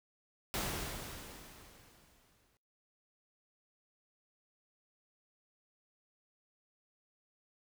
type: noise with exponential decay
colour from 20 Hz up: pink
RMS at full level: -35 dBFS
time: 0.54-2.57 s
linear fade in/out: 0 ms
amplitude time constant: 440 ms
effects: noise-tail reverb RT60 0.7 s tail -26 dB re dry